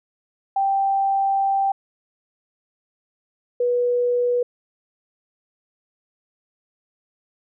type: tone pair in turn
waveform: sine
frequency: 784 / 487.7 Hz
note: G5 / B4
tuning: 0 / -22 cents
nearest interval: minor sixth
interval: 822 cents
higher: first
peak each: -17 dBFS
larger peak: neither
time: 0.56-1.72 / 3.6-4.43 s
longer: first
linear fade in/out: 5 ms
effects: none